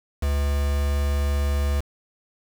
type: tone with quantisation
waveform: triangle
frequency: 71.2 Hz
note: C#2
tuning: 47 cents sharp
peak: -18 dBFS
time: 0.22-1.81 s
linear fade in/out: 10 ms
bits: 5
effects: none